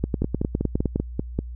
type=two click trains; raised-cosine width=3 ms; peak=-9 / -10 dBFS; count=10 / 7; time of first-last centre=0.04-0.959 / 0.22-1.39 s; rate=9.79 / 5.13 Hz; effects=added 60 Hz sine -32 dBFS peak until 1.55 s